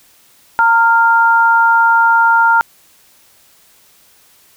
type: tone pair together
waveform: sine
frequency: 917.1 / 1396.9 Hz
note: A#5 / F6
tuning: -29 / 0 cents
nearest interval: perfect fifth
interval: 729 cents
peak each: -10 dBFS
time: 0.59-2.61 s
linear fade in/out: 0 ms
effects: white hiss -49 dBFS RMS until 4.56 s